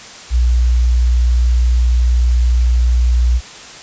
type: tone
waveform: sine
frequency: 60.5 Hz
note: B1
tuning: 35 cents flat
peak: -9 dBFS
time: 0.3-3.41 s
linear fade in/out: 50 ms
effects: white hiss -34 dBFS RMS until 3.82 s + resampled to 16000 Hz